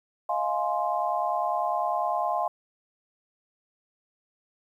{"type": "chord", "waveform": "sine", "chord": "F minor seventh", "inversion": "third", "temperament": "just", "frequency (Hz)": [628.6, 698.5, 838.1, 1047.7], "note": ["Eb5", "F5", "Ab5", "C6"], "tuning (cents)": [18, 0, 16, 2], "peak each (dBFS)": [-32, -28, -30, -30], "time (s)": [0.29, 2.48], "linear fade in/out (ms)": 5, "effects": ["10-bit"]}